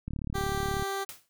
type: click train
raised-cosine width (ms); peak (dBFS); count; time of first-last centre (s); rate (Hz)
5; -22; 28; 0.08-0.824; 36.3
type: tone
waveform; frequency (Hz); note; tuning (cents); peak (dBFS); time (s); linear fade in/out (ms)
15% pulse; 392; G4; 0; -24; 0.34-1.05; 20
type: noise with exponential decay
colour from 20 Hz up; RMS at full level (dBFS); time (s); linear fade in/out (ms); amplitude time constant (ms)
white; -39; 1.09-1.29; 0; 43
effects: none